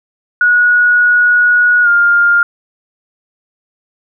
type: tone with pitch glide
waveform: sine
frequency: 1457 to 1405.7 Hz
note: F#6 to F6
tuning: -27 to +11 cents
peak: -6 dBFS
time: 0.41-2.43 s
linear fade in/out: 2 ms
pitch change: -62 cents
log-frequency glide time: 1.83-1.88 s
effects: none